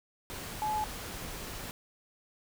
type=tone in noise; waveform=sine; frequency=854 Hz; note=G#5; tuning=48 cents sharp; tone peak=-29 dBFS; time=0.62-0.84 s; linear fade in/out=0 ms; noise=pink; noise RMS=-41 dBFS; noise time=0.3-1.71 s; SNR=+9 dB; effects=none